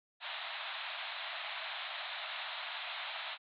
white band-pass noise, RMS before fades -42 dBFS, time 0.2-3.38 s, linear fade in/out 50 ms, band 610 to 4000 Hz, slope 96 dB/octave, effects none

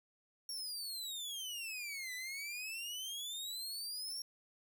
sawtooth exponential two-way sweep, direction down then up, 5588 to 1975.5 to 5588 Hz, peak -38 dBFS, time 0.49-4.22 s, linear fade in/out 2 ms, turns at 2.14 s, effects none

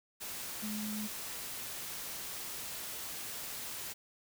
sine tone in noise, 212 Hz, G#3, 36 cents sharp, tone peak -37 dBFS, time 0.62-1.08 s, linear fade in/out 20 ms, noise white, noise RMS -42 dBFS, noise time 0.2-3.94 s, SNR +2 dB, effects none

